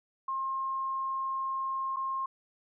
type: tone with dropouts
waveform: sine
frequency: 1067 Hz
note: C6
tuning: 34 cents sharp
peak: -30 dBFS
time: 0.28-2.26 s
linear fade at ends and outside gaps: 5 ms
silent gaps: 1.962-1.967 s
effects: none